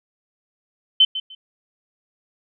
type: tone with echo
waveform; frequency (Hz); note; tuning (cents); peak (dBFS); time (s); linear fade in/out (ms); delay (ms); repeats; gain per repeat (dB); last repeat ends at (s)
sine; 3066; G7; -39; -9; 1-1.05; 5; 150; 2; -14; 1.35
effects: none